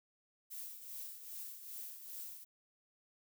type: noise with tremolo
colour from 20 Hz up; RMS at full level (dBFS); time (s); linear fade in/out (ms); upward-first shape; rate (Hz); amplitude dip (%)
violet; -45; 0.5-2.45; 20; triangle; 2.5; 65
effects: none